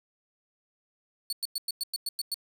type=tone bursts; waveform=sawtooth; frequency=4435 Hz; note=C#8; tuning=in tune; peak=-26 dBFS; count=9; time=1.3-2.343 s; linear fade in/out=2 ms; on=27 ms; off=100 ms; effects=9-bit